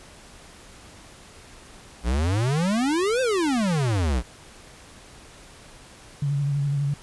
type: exponential two-way sweep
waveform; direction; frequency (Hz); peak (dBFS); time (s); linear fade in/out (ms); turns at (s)
square; up then down; 55 to 533 to 55; -21; 2.03-4.23; 50; 3.21
type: tone with vibrato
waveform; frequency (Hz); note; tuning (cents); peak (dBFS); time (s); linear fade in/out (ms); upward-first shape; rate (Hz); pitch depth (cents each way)
sine; 142; C#3; +42; -21; 6.22-6.94; 5; sine; 12; 38
effects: pink hiss -47 dBFS RMS until 7.02 s + resampled to 24000 Hz